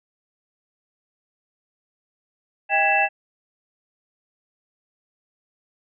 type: tone cluster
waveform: sine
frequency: 633 / 797 / 1667 / 1978 / 2658 Hz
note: D#5 / G5 / G#6 / B6 / E7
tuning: +30 / +28 / +6 / +2 / +14 cents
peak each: -27 / -20 / -24 / -29 / -20 dBFS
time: 2.69-3.09 s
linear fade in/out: 50 ms
effects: none